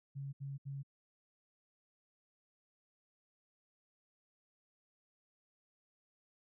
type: tone bursts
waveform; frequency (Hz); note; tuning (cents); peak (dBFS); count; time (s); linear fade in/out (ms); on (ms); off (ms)
sine; 138.5; C#3; -1; -40; 3; 0.15-0.832; 20; 180; 71
effects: none